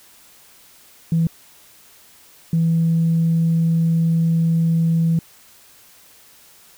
sine tone bursts at uneven times, 164.81 Hz, E3, in tune, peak -13 dBFS, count 2, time 1.12-1.27 / 2.53-5.19 s, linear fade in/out 2 ms, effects tanh soft clip ceiling -10 dBFS + white hiss -49 dBFS RMS until 6.77 s

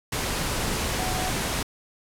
sine tone in noise, 742 Hz, F#5, 5 cents sharp, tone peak -31 dBFS, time 0.99-1.3 s, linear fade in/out 5 ms, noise pink, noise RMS -27 dBFS, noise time 0.12-1.63 s, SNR -7 dB, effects low-pass 12000 Hz 12 dB/octave

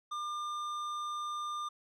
sine tone with tanh clipping, 1200 Hz, D6, 37 cents sharp, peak -37 dBFS, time 0.11-1.69 s, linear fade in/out 10 ms, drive 12 dB, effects none

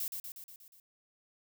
violet noise with echo, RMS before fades -36 dBFS, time 0-0.08 s, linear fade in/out 2 ms, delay 120 ms, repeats 6, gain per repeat -4 dB, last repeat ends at 0.8 s, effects none

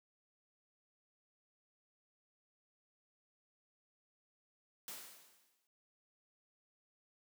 white noise with exponential decay, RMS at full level -45 dBFS, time 4.88-5.67 s, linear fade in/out 1 ms, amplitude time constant 170 ms, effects noise-tail reverb RT60 0.2 s tail -26 dB re dry + high-pass 200 Hz 12 dB/octave

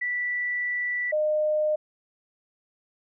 sine tone pair in turn, 1965 / 610.4 Hz, B6 / D#5, -9 / -33 cents, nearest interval octave + minor sixth, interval 2024 cents, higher first, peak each -25 / -21 dBFS, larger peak second, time 0.01-1.12 / 1.12-1.76 s, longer first, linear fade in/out 10 ms, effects none

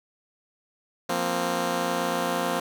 10% pulse chord, F suspended fourth, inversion none, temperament just, 174.61 / 232.8 / 261.9 Hz, F3 / Bb3 / C4, 0 / -2 / +2 cents, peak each -22 dBFS, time 1.09-2.6 s, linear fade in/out 5 ms, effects none

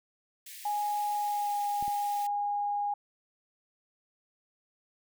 white high-pass noise, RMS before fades -46 dBFS, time 0.46-2.27 s, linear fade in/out 5 ms, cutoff 1700 Hz, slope 96 dB/octave
sine tone with pitch glide, 829 to 819 Hz, G#5 to G#5, -3 to -24 cents, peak -28 dBFS, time 0.65-2.94 s, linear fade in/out 5 ms, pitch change -21 cents, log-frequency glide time 1.16-1.62 s
clicks, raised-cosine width 3 ms, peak -32 / -34 dBFS, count 2, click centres 1.826 / 1.88 s
effects none

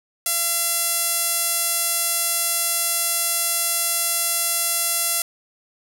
sawtooth tone with band-pass filter, 680 Hz, F5, 46 cents flat, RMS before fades -22 dBFS, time 0.26-5.22 s, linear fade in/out 2 ms, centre 11000 Hz, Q 1.5, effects 8-bit

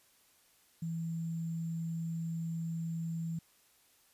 sine tone with sample-and-hold, 164.81 Hz, E3, in tune, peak -34 dBFS, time 0.82-3.39 s, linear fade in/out 5 ms, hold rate 7350 Hz, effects white hiss -67 dBFS RMS until 4.13 s + resampled to 32000 Hz

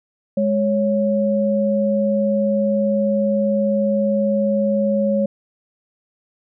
sine tone pair together, 207.5 / 554 Hz, G#3 / C#5, -1 / -1 cents, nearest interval octave + perfect fourth, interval 1700 cents, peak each -18 dBFS, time 0.37-5.26 s, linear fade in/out 5 ms, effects none

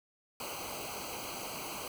pink noise with comb filter, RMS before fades -41 dBFS, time 0.4-1.88 s, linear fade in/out 2 ms, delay 0.56 ms, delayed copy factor -0.9, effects none

